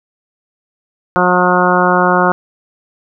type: harmonic tone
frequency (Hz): 180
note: F#3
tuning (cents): -47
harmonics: 1 / 2 / 3 / 4 / 5 / 6 / 7 / 8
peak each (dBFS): -17 / -17 / -17 / -17 / -17 / -17 / -17 / -17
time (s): 1.16-2.32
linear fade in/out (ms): 0
effects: none